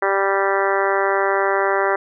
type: harmonic tone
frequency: 196 Hz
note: G3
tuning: in tune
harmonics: 2 / 3 / 4 / 5 / 6 / 7 / 8 / 9 / 10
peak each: -21 / -23 / -24 / -25 / -26 / -26 / -27 / -28 / -28 dBFS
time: 0.02-1.96 s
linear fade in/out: 5 ms
effects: none